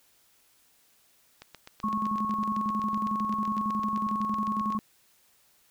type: click train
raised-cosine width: 0.2 ms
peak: -26 dBFS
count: 27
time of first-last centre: 1.42-4.724 s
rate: 7.87 Hz
type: tone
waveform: sine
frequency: 1098 Hz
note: C#6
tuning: 17 cents flat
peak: -28 dBFS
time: 1.83-4.78 s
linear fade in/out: 10 ms
type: tone with tremolo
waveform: sine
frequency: 212.6 Hz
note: G#3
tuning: 41 cents sharp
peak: -28 dBFS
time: 1.84-4.79 s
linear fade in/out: 0 ms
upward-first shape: square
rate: 11 Hz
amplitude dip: 70%
effects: white hiss -64 dBFS RMS until 5.7 s